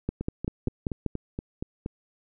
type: two click trains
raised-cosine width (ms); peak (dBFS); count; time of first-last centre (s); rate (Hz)
3; -18 / -14; 8 / 6; 0.21-1.861 / 0.09-1.063; 4.24 / 5.14
effects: none